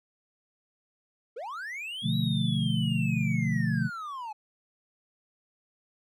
triangle linear two-way sweep, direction up then down, 415.3 to 3900 to 827 Hz, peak -33 dBFS, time 1.36-4.33 s, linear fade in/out 10 ms, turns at 2.16 s
sine chord, B half-diminished seventh, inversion none, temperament equal, 123.47 / 146.83 / 174.61 / 220 Hz, B2 / D3 / F3 / A3, 0 / 0 / 0 / 0 cents, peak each -30 dBFS, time 2.02-3.9 s, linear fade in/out 50 ms
effects none

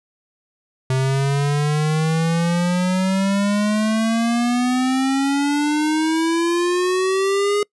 square exponential sweep, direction up, 130 to 415.3 Hz, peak -17 dBFS, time 0.9-7.63 s, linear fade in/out 2 ms, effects noise-tail reverb RT60 0.1 s tail -26 dB re dry + resampled to 24000 Hz

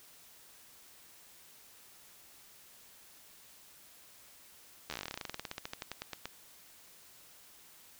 slowing click train, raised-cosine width 0.2 ms, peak -21 dBFS, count 29, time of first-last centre 4.9-6.256 s, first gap 12 ms, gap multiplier 1.09, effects white hiss -58 dBFS RMS until 7.99 s

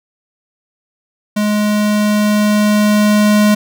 square tone with level ramp, 209.6 Hz, G#3, 16 cents sharp, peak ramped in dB -13 to -8 dBFS, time 1.36-3.55 s, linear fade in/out 10 ms, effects none

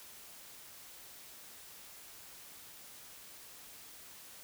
silence, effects white hiss -53 dBFS RMS until 4.43 s

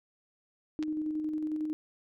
sine tone with tremolo, 308.2 Hz, D#4, 16 cents flat, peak -29 dBFS, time 0.79-1.73 s, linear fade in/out 0 ms, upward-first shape square, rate 11 Hz, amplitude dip 30%
clicks, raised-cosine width 0.2 ms, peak -24 / -32 dBFS, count 2, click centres 0.827 / 0.835 s
effects none

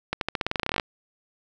accelerating click train, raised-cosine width 0.3 ms, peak -9 dBFS, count 17, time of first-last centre 0.13-0.798 s, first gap 82 ms, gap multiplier 0.9, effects none

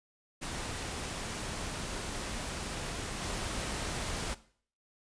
pink noise with level steps, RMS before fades -38 / -36 dBFS, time 0.41-4.35 s, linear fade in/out 20 ms, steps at 3.21 s, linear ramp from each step 20 ms, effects noise-tail reverb RT60 0.5 s tail -17 dB re dry + resampled to 22050 Hz

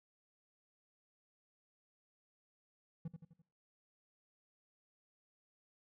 triangle tone with echo, 163.5 Hz, E3, 14 cents flat, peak -37 dBFS, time 3.05-3.08 s, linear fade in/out 5 ms, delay 85 ms, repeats 4, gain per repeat -6 dB, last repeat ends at 3.42 s, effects noise-tail reverb RT60 0.6 s tail -24 dB re dry

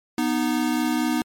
square tone pair together, 245.1 / 309.4 Hz, B3 / D#4, -13 / -10 cents, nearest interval major third, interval 403 cents, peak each -24 dBFS, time 0.18-1.22 s, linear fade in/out 2 ms, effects MP3 64 kbps

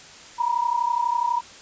sine tone pair together, 940.9 / 973 Hz, A#5 / B5, +16 / -26 cents, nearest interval minor second, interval 58 cents, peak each -23 dBFS, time 0.38-1.41 s, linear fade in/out 20 ms, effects white hiss -44 dBFS RMS until 1.61 s + resampled to 16000 Hz

